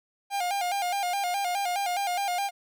45% pulse tone with vibrato, 755 Hz, F#5, 35 cents sharp, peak -26 dBFS, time 0.3-2.51 s, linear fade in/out 50 ms, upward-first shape square, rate 4.8 Hz, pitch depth 100 cents each way, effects none

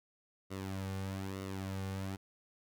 sawtooth tone with flanger, 96.2 Hz, G2, 32 cents flat, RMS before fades -40 dBFS, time 0.5-2.17 s, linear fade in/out 20 ms, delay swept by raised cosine 1.2 to 3.1 ms, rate 1.1 Hz, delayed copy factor -0.65, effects none

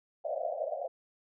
pink band-pass noise, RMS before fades -35 dBFS, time 0.24-0.88 s, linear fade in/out 10 ms, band 530 to 720 Hz, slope 96 dB/octave, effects none

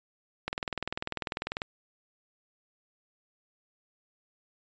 click train, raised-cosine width 0.3 ms, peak -15 dBFS, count 24, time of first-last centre 0.48-1.619 s, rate 20.2 Hz, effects resampled to 16000 Hz

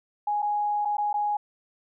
sine tone with dropouts, 830.6 Hz, G#5, in tune, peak -23 dBFS, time 0.27-1.37 s, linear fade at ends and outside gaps 5 ms, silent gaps 0.421-0.426 / 0.85-0.854 / 0.97-0.981 / 1.13-1.14 s, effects none

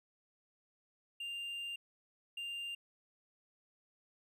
triangle tone bursts at uneven times, 2794 Hz, F7, in tune, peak -38 dBFS, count 2, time 1.2-1.76 / 2.37-2.75 s, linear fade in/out 5 ms, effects none

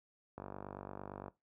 click train, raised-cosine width 1 ms, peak -30 dBFS, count 45, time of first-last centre 0.38-1.282 s, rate 48.8 Hz, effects noise-tail reverb RT60 0.2 s tail -18 dB re dry + high-pass 60 Hz 12 dB/octave

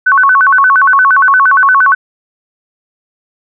sine tone with vibrato, 1290 Hz, E6, 38 cents flat, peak -4 dBFS, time 0.06-1.95 s, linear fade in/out 10 ms, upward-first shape square, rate 8.6 Hz, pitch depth 270 cents each way, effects none

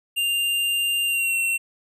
square tone with pitch glide, 2794 to 2719 Hz, F7 to F7, 0 to -47 cents, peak -21 dBFS, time 0.16-1.58 s, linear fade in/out 20 ms, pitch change -47 cents, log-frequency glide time 1.05-1.36 s, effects none

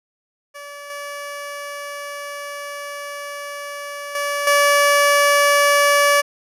15% pulse tone with level steps, 575 Hz, D5, 37 cents flat, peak -27 / -22 / -14 / -6 dBFS, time 0.54-6.22 s, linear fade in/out 20 ms, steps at 0.9 / 4.15 / 4.47 s, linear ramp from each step 2 ms, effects resampled to 32000 Hz

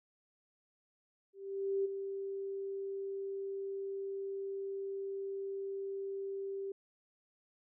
sine tone with ADSR envelope, 392 Hz, G4, in tune, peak -29 dBFS, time 1.33-6.72 s, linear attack 520 ms, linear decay 15 ms, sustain -8 dB, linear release 4 ms, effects none

